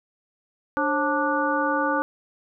harmonic tone with a mistuned harmonic, 293.7 Hz, D4, in tune, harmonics 1 / 2 / 3 / 4 / 5, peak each -27 / -27 / -27 / -27 / -27 dBFS, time 0.77-2.02 s, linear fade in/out 0 ms, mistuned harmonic 2, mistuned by -150 cents, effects none

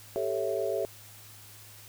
sine chord, A dominant seventh, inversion third, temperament equal, 392 / 440 / 554.4 / 659.3 Hz, G4 / A4 / C#5 / E5, 0 / 0 / 0 / 0 cents, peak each -33 dBFS, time 0.16-0.85 s, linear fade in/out 0 ms, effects added 104 Hz sine -54 dBFS peak until 1.88 s + white hiss -51 dBFS RMS until 1.88 s

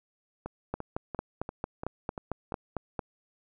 two click trains, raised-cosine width 1 ms, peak -17 / -22 dBFS, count 11 / 7, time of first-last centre 0.74-2.992 / 0.46-2.522 s, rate 4.44 / 2.91 Hz, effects none

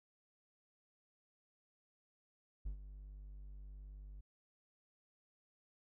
triangle tone with ADSR envelope, 49.41 Hz, G1, 14 cents sharp, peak -35 dBFS, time 2.65-4.21 s, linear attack 13 ms, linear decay 100 ms, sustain -12 dB, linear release 9 ms, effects none

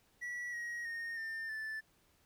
triangle tone with pitch steps, 1943 / 1894.2 / 1846.7 / 1800.4 / 1755.2 Hz, B6 / A#6 / A#6 / A6 / A6, -29 / +27 / -17 / +39 / -5 cents, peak -37 dBFS, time 0.21-1.81 s, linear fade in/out 20 ms, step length 320 ms, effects pink hiss -71 dBFS RMS until 2.25 s

